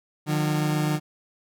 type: tone pair together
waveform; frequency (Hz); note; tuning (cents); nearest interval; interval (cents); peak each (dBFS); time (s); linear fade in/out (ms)
30% pulse; 151.52 / 179.1; D#3 / F3; -46 / +44; minor third; 290; -20 / -27; 0.26-1; 50
effects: none